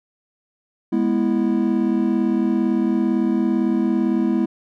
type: chord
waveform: triangle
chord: E major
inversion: first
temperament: equal with one note detuned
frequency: 207.7 / 245.5 / 329.6 Hz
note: G#3 / B3 / E4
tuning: 0 / -10 / 0 cents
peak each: -19 dBFS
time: 0.92-4.46 s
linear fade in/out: 10 ms
effects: none